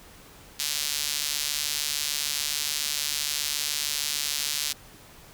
sawtooth tone with high-pass filter, 146.83 Hz, D3, in tune, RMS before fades -29 dBFS, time 0.59-4.73 s, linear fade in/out 10 ms, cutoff 4200 Hz, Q 1.1, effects pink hiss -50 dBFS RMS until 5.33 s

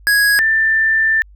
square / sine tone pair in turn, 1661.2 / 1778.7 Hz, G#6 / A6, 0 / +18 cents, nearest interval minor second, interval 118 cents, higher second, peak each -11 dBFS, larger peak neither, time 0.07-0.39 / 0.39-1.22 s, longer second, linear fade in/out 0 ms, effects added 50 Hz sine -40 dBFS peak until 1.35 s

